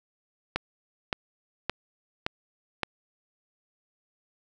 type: click train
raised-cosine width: 0.3 ms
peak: -10 dBFS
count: 5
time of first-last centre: 0.56-2.833 s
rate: 1.76 Hz
effects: none